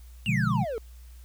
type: exponential sweep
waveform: triangle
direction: down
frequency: 2900 to 424.5 Hz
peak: -27 dBFS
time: 0.26-0.78 s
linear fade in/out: 0 ms
type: chord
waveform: sine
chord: B diminished seventh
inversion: none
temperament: equal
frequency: 123.47 / 146.83 / 174.61 / 207.7 Hz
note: B2 / D3 / F3 / Ab3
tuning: 0 / 0 / 0 / 0 cents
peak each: -27 / -29 / -29 / -29 dBFS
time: 0.26-0.65 s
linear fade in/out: 20 ms
effects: added 60 Hz sine -44 dBFS peak until 1.24 s + white hiss -60 dBFS RMS until 1.24 s